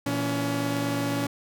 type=tone cluster; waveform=sawtooth; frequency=116.7 / 166.3 / 282.2 Hz; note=A#2 / E3 / C#4; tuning=+2 / +16 / +31 cents; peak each=-27 / -30 / -23 dBFS; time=0.06-1.27 s; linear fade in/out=5 ms; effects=none